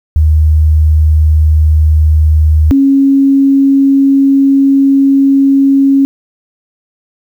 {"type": "tone pair in turn", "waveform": "sine", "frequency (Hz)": [77.4, 274.2], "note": ["D#2", "C#4"], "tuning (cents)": [-9, -19], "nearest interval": "octave + minor seventh", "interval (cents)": 2190, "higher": "second", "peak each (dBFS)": -4, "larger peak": "neither", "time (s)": [[0.16, 2.71], [2.71, 6.05]], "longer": "second", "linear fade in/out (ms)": 0, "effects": ["7-bit"]}